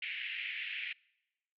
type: band-pass noise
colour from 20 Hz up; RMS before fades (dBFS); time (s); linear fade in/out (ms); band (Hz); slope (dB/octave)
white; -40; 0.02-0.93; 5; 1900 to 2900; 48
effects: noise-tail reverb RT60 1.0 s tail -26 dB re dry